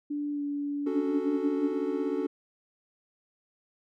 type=tone with pitch glide; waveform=sine; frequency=292 to 287.6 Hz; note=D4 to D4; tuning=-10 to -36 cents; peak=-29 dBFS; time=0.1-1.72 s; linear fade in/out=10 ms; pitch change=-26 cents; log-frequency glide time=0.32-0.42 s
type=chord; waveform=triangle; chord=D major seventh; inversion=third; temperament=equal; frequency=277.2 / 293.7 / 370 / 440 Hz; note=C#4 / D4 / F#4 / A4; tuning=0 / 0 / 0 / 0 cents; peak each=-31 dBFS; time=0.86-2.27 s; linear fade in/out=10 ms
effects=none